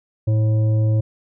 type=tone with frequency modulation; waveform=sine; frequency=110 Hz; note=A2; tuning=in tune; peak=-14 dBFS; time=0.27-1.01 s; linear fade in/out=10 ms; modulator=433 Hz; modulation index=0.3; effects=none